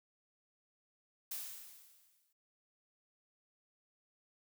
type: noise with exponential decay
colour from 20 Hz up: blue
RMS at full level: -40 dBFS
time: 1.31-2.33 s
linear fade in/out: 5 ms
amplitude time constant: 220 ms
effects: none